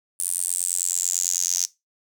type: tone with high-pass filter sweep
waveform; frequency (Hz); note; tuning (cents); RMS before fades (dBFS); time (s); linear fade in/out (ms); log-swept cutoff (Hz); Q
square; 44.53; F1; +34; -25; 0.19-1.66; 10; 9500 to 6100; 7.6
effects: noise-tail reverb RT60 0.2 s tail -19 dB re dry